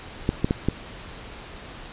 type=clicks; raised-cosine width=3 ms; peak=-7 dBFS; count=4; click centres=0.291 / 0.445 / 0.509 / 0.686 s; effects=pink hiss -40 dBFS RMS until 1.92 s + resampled to 8000 Hz